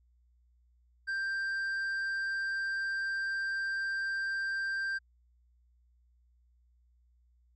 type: tone with tanh clipping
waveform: sine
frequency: 1578 Hz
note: G6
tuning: 11 cents sharp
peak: -32 dBFS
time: 1.07-4.99 s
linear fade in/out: 20 ms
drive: 5 dB
effects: added 60 Hz sine -64 dBFS peak until 7.55 s